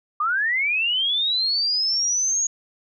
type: linear sweep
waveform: sine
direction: up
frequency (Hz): 1171 to 6700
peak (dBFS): -19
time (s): 0.2-2.47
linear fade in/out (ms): 5
effects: none